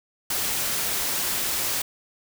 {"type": "noise", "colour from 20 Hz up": "white", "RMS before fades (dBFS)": -26, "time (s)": [0.3, 1.82], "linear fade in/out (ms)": 5, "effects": []}